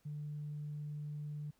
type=tone; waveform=sine; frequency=148.5 Hz; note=D3; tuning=20 cents sharp; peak=-39 dBFS; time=0.05-1.51 s; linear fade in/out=10 ms; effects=tanh soft clip ceiling -35 dBFS + pink hiss -74 dBFS RMS until 1.59 s